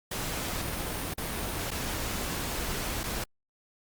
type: noise with dropouts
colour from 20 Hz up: pink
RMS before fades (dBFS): -33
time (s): 0.11-3.24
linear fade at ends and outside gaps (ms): 5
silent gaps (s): 1.139-1.178 / 1.707-1.714 / 3.034-3.038
effects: Opus 48 kbps

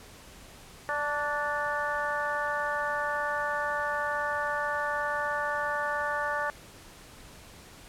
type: harmonic tone with a mistuned harmonic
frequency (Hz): 293.7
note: D4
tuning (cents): 0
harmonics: 2 / 3 / 4 / 5 / 6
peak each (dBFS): -34 / -34 / -34 / -34 / -34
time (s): 0.89-6.5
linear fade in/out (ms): 0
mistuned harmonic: 4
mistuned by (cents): -25
effects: pink hiss -50 dBFS RMS until 7.88 s + low-pass 12000 Hz 12 dB/octave

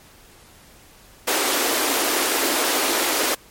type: high-pass noise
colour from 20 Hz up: pink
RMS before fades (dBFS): -21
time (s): 1.27-3.35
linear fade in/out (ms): 10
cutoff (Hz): 270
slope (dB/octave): 48
effects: pink hiss -49 dBFS RMS until 3.5 s + MP3 64 kbps

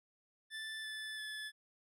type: tone with pitch steps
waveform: 25% pulse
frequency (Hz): 1760 / 1743.8 / 1727.8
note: A6 / A6 / A6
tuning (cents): 0 / -16 / -32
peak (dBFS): -38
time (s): 0.5-1.52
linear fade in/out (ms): 50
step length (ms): 340
effects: low-pass 10000 Hz 12 dB/octave

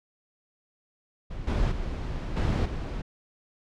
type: noise with level steps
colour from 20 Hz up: brown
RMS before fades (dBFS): -37 / -25 / -32 / -24 / -32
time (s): 1.3-3.02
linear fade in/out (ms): 10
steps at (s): 1.47 / 1.71 / 2.36 / 2.65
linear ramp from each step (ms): 10
effects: low-pass 5000 Hz 12 dB/octave

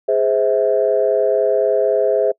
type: chord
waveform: sine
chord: Ab augmented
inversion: none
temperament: just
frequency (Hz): 415.3 / 519.1 / 648.9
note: Ab4 / C5 / E5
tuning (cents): 0 / -14 / -27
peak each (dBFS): -17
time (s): 0.08-2.32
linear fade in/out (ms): 10
effects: noise-tail reverb RT60 0.1 s tail -25 dB re dry + tanh soft clip ceiling -4 dBFS

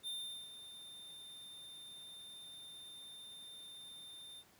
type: tone with ADSR envelope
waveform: square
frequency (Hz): 3609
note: A7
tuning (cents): +43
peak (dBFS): -40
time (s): 0.03-4.44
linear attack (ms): 40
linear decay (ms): 410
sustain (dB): -11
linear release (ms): 51
effects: pink hiss -66 dBFS RMS until 4.59 s + high-pass 100 Hz 12 dB/octave

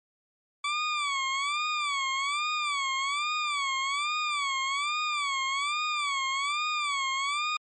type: tone with vibrato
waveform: 20% pulse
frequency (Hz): 1147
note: D6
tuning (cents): -41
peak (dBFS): -22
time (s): 0.64-7.57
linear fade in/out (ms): 5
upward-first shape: sine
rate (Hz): 1.2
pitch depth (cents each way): 120
effects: MP3 32 kbps

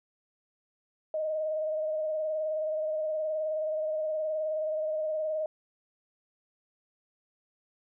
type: tone with vibrato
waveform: sine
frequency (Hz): 622.3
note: D#5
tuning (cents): 0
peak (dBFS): -28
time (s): 1.14-5.46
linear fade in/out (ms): 2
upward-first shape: sine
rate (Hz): 19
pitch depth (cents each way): 31
effects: none

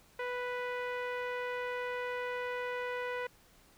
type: tone with low-pass filter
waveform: sawtooth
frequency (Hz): 493.9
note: B4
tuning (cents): 0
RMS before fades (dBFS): -37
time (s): 0.19-3.27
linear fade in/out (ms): 5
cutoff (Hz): 2100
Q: 1.9
effects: pink hiss -63 dBFS RMS until 3.77 s

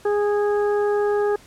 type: harmonic tone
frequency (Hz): 412.8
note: G#4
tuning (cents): -10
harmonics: 1 / 2 / 3 / 4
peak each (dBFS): -18 / -28 / -33 / -34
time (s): 0.05-1.36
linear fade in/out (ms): 5
effects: pink hiss -49 dBFS RMS until 1.46 s + low-pass 11000 Hz 12 dB/octave

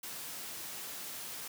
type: high-pass noise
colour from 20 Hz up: white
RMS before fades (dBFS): -43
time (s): 0.03-1.48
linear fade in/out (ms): 5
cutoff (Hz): 110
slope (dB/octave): 12
effects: none

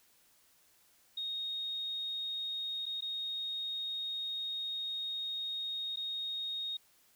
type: tone with dropouts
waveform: sine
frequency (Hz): 3726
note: A#7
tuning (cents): -2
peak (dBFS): -35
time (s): 1.17-6.77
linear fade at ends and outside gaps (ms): 5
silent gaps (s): 2.857-2.863 / 3.008-3.021 / 5.96-5.97
effects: white hiss -67 dBFS RMS until 7.15 s

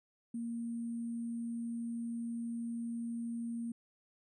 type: tone with sample-and-hold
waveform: sine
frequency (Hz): 233.1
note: A#3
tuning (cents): 0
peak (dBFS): -36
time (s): 0.34-3.72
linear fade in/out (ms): 5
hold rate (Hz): 8820
effects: resampled to 22050 Hz

